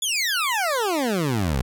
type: exponential sweep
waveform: 20% pulse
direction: down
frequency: 3511 to 58.27 Hz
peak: -16 dBFS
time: 0.02-1.62 s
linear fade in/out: 5 ms
effects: none